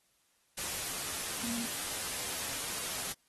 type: tone in noise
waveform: sine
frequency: 234.9 Hz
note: A#3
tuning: 13 cents sharp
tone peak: -37 dBFS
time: 1.43-1.66 s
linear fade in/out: 10 ms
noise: white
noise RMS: -37 dBFS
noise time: 0.57-3.13 s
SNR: -3 dB
effects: white hiss -72 dBFS RMS until 3.28 s + AAC 32 kbps